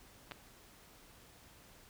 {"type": "clicks", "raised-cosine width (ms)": 0.3, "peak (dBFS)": -28, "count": 2, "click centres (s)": [0.312, 0.319], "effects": ["pink hiss -60 dBFS RMS until 1.89 s"]}